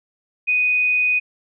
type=tone; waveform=sine; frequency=2489 Hz; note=D#7; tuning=in tune; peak=-15 dBFS; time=0.47-1.2 s; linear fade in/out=20 ms; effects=none